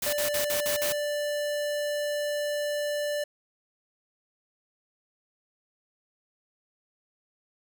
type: noise bursts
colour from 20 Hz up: white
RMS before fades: -30 dBFS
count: 6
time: 0.02-0.925 s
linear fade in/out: 5 ms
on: 110 ms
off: 49 ms
type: tone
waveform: square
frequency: 588 Hz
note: D5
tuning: 2 cents sharp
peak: -28 dBFS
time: 0.06-3.24 s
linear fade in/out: 5 ms
effects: none